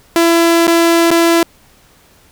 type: tone with dropouts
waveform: sawtooth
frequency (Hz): 335.7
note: E4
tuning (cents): +32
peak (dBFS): -4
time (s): 0.16-1.43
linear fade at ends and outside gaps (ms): 1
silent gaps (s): 0.669-0.677 / 1.106-1.113
effects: pink hiss -48 dBFS RMS until 2.31 s